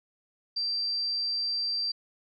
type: tone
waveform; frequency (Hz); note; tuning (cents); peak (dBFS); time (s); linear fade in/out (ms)
sine; 4699; D8; 0; -27; 0.56-1.92; 10
effects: none